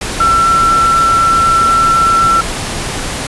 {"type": "tone in noise", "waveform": "sine", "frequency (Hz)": 1346, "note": "E6", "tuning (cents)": 36, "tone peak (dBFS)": -7, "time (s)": [0.2, 2.41], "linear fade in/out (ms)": 5, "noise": "pink", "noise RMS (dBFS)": -19, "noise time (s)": [0.01, 3.27], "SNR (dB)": 9, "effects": ["resampled to 24000 Hz"]}